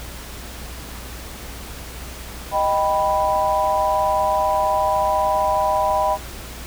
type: chord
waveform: sine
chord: Eb augmented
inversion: none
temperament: equal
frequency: 622.3 / 784 / 987.8 Hz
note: Eb5 / G5 / B5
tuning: 0 / 0 / 0 cents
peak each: -21 / -21 / -20 dBFS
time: 2.51-6.18 s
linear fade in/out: 50 ms
effects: added 60 Hz sine -36 dBFS peak until 6.66 s + pink hiss -36 dBFS RMS until 6.66 s